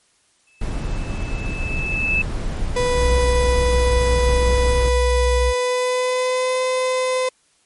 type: tone with exponential growth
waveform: sine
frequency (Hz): 2619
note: E7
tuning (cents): -12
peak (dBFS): -15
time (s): 0.47-2.22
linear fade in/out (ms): 5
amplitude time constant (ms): 380
type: noise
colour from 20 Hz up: brown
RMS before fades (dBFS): -24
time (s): 0.61-4.89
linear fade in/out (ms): 5
type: tone with pitch glide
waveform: 35% pulse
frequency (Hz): 493.9 to 511.6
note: B4 to C5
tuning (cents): 0 to -39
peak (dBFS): -16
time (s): 2.76-7.29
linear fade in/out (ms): 5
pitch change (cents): +61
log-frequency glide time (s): 5.35-6.6
type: tone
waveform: sine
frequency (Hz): 61.4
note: B1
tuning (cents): -9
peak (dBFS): -16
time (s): 2.94-5.54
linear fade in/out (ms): 50
effects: white hiss -60 dBFS RMS until 7.65 s + MP3 48 kbps